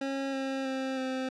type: tone with pitch steps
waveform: 25% pulse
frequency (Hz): 272.2 / 268.3 / 264.5 / 260.7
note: C#4 / C4 / C4 / C4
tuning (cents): -31 / +44 / +19 / -6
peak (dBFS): -27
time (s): 0.01-1.29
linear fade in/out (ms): 5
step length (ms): 320
effects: low-pass 5000 Hz 12 dB/octave